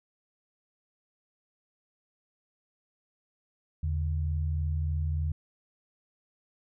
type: tone pair together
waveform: sine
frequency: 80.3 / 143.7 Hz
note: E2 / D3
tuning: -45 / -37 cents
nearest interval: minor seventh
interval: 1008 cents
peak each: -27 / -35 dBFS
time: 3.83-5.32 s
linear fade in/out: 5 ms
effects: none